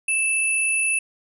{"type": "tone pair together", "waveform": "sine", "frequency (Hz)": [2637, 9928], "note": ["E7", "D#9"], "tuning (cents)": [0, -5], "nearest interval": "octave + major seventh", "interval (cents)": 2295, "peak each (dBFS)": [-20, -24], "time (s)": [0.08, 0.99], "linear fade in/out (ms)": 5, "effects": []}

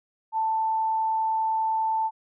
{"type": "tone", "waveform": "sine", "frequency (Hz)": 885, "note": "A5", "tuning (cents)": 10, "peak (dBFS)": -22, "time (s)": [0.32, 2.11], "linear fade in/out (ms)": 50, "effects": []}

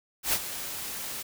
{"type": "noise with ADSR envelope", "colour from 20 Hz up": "white", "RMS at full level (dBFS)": -24, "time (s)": [0.23, 1.23], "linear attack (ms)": 100, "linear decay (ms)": 52, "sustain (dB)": -12, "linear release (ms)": 13, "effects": []}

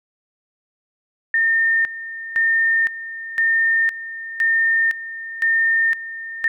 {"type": "tone with tremolo", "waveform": "sine", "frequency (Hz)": 1817, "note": "A#6", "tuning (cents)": -45, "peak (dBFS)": -14, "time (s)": [1.34, 6.48], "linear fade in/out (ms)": 2, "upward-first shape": "square", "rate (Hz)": 0.98, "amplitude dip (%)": 80, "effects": []}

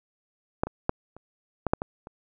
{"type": "clicks", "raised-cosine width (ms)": 1, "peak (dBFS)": [-9, -19, -8, -30, -11, -6, -16, -27], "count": 8, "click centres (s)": [0.635, 0.67, 0.894, 1.166, 1.667, 1.735, 1.819, 2.071], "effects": []}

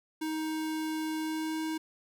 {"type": "tone with pitch glide", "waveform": "square", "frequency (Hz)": [314.2, 316.6], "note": ["D#4", "D#4"], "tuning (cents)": [17, 30], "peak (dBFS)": -32, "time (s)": [0.21, 1.78], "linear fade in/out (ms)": 10, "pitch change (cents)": 13, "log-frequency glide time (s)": [1.18, 1.62], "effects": []}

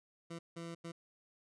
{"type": "tone bursts at uneven times", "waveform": "20% pulse", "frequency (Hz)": 167.9, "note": "E3", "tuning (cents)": 32, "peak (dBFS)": -38, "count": 3, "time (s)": [[0.3, 0.39], [0.56, 0.75], [0.84, 0.92]], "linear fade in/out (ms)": 10, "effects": ["resampled to 22050 Hz"]}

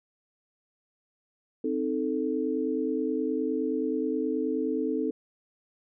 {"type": "chord", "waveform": "sine", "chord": "A diminished", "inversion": "first", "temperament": "equal", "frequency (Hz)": [261.6, 311.1, 440], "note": ["C4", "Eb4", "A4"], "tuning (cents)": [0, 0, 0], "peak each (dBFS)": -30, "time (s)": [1.64, 5.11], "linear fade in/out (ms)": 5, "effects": []}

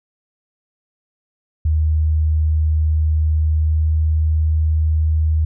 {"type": "tone with pitch glide", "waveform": "sine", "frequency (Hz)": [77.78, 78.28], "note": ["D#2", "D#2"], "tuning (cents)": [0, 11], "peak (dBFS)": -13, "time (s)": [1.65, 5.45], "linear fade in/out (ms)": 5, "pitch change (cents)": 11, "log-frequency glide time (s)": [3.55, 3.86], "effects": []}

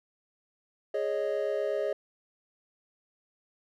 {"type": "chord", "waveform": "triangle", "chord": "Ab suspended fourth", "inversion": "none", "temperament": "equal", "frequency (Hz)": [415.3, 554.4, 622.3], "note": ["Ab4", "Db5", "Eb5"], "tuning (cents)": [0, 0, 0], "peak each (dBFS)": -30, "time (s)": [0.94, 1.93], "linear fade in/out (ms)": 5, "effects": []}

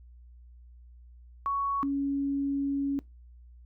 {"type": "tone pair in turn", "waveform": "sine", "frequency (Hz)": [1115, 278.8], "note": ["C#6", "C#4"], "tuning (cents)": [10, 10], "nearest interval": "2 octaves", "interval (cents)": 2400, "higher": "first", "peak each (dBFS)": -26, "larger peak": "neither", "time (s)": [[1.46, 1.83], [1.83, 2.99]], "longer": "second", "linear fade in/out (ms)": 0, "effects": ["noise-tail reverb RT60 0.2 s tail -21 dB re dry", "added 60 Hz sine -49 dBFS peak until 3.65 s"]}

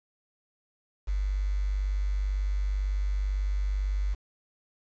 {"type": "tone with quantisation", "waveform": "sine", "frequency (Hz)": 49, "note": "G1", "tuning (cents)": 0, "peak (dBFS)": -25, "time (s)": [1.07, 4.15], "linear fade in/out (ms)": 20, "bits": 8, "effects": ["resampled to 16000 Hz"]}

